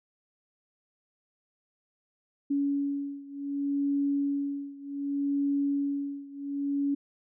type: beating tone pair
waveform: sine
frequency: 281.6 / 282.26 Hz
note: C#4 / C#4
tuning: +27 / +31 cents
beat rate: 0.66 Hz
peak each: -29 / -31 dBFS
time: 2.5-6.95 s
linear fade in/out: 10 ms
effects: none